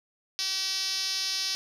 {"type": "tone with band-pass filter", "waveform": "5% pulse", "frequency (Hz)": 382.8, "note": "G4", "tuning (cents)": -41, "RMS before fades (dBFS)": -30, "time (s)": [0.39, 1.55], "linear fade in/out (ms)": 0, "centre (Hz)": 5300, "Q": 3.2, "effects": []}